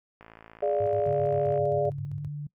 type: click train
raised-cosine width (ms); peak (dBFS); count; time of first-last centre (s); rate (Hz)
0.5; -32; 77; 0.21-1.577; 55.6
type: chord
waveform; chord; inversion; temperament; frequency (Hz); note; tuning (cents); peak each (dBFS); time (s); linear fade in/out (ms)
sine; D diminished; second; equal; 415.3 / 587.3 / 698.5; Ab4 / D5 / F5; 0 / 0 / 0; -28 / -25 / -31; 0.62-1.9; 10
type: tone with tremolo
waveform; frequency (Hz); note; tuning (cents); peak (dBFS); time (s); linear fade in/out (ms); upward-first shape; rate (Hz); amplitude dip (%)
sine; 103.83; G#2; 0; -34; 0.8-2.28; 5; square; 7.6; 70
type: tone with pitch glide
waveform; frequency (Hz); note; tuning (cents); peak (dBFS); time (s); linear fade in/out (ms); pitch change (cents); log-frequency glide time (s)
sine; 141.6 to 146.68; C#3 to D3; +37 to -2; -32; 1.06-2.47; 5; +61; 1.96-2.21
effects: noise-tail reverb RT60 0.1 s tail -22 dB re dry